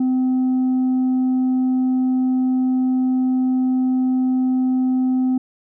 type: tone with tanh clipping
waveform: sine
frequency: 256.8 Hz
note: C4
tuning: 32 cents flat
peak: -16 dBFS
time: 0-5.38 s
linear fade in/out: 5 ms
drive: 2 dB
effects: none